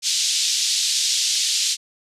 pink band-pass noise, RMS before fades -21 dBFS, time 0.02-1.77 s, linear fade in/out 50 ms, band 3500 to 7500 Hz, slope 24 dB/octave, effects resampled to 32000 Hz

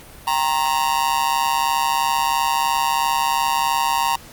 45% pulse tone with amplitude modulation, 932.3 Hz, A#5, in tune, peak -13 dBFS, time 0.27-4.16 s, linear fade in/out 5 ms, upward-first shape sine, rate 143 Hz, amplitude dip 100%, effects pink hiss -42 dBFS RMS until 4.32 s + Opus 48 kbps

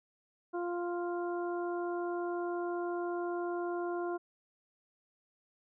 harmonic tone, 349.2 Hz, F4, in tune, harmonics 1 / 2 / 3 / 4, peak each -34 / -40 / -44 / -46 dBFS, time 0.53-4.18 s, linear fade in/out 20 ms, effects none

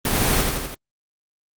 pink noise with echo, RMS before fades -21 dBFS, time 0.05-0.41 s, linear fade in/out 2 ms, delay 84 ms, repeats 4, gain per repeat -3 dB, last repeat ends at 0.746 s, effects Opus 24 kbps

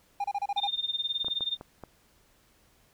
triangle tone bursts, 808 Hz, G#5, 48 cents flat, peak -25 dBFS, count 7, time 0.2-0.674 s, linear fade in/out 5 ms, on 42 ms, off 30 ms
sine tone with tremolo, 3632 Hz, A#7, 46 cents flat, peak -25 dBFS, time 0.57-1.57 s, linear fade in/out 10 ms, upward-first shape sine, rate 19 Hz, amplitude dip 90%
clicks, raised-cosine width 1 ms, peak -27 dBFS, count 5, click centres 1.246 / 1.283 / 1.408 / 1.611 / 1.837 s
effects pink hiss -64 dBFS RMS until 2.93 s

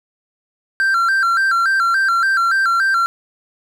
triangle tone with vibrato, 1464 Hz, F#6, 19 cents flat, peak -11 dBFS, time 0.8-3.06 s, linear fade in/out 0 ms, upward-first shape square, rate 3.5 Hz, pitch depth 120 cents each way, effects none

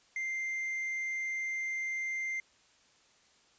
triangle tone, 2093 Hz, C7, in tune, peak -31 dBFS, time 0.16-2.4 s, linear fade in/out 2 ms, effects white hiss -65 dBFS RMS until 3.58 s + resampled to 16000 Hz

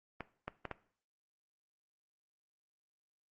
clicks, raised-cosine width 0.5 ms, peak -24 dBFS, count 4, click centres 0.207 / 0.48 / 0.653 / 0.713 s, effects noise-tail reverb RT60 0.5 s tail -17 dB re dry + Opus 24 kbps

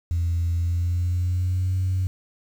sine tone with pitch glide, 84.9 to 93.12 Hz, F2 to F#2, -48 to +12 cents, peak -19 dBFS, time 0.11-2.07 s, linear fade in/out 0 ms, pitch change +160 cents, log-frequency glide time 0.53-1.74 s, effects tanh soft clip ceiling -17 dBFS + 8-bit

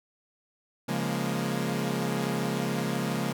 sawtooth chord, Bb minor seventh, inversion first, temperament equal with one note detuned, 138.59 / 174.61 / 207.7 / 235 Hz, Db3 / F3 / Ab3 / Bb3, 0 / 0 / 0 / +14 cents, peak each -29 dBFS, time 0.88-3.33 s, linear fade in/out 10 ms, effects none

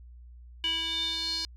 square tone with band-pass filter sweep, 327.6 Hz, E4, 11 cents flat, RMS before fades -31 dBFS, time 0.64-1.45 s, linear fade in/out 0 ms, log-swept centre 2900 to 4600 Hz, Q 8.3, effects added 60 Hz sine -46 dBFS peak until 1.56 s

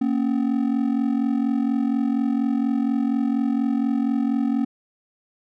triangle ring-modulated tone, 253.7 Hz, B3, 47 cents sharp, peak -14 dBFS, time 0.01-4.65 s, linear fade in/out 5 ms, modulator 22.1 Hz, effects none

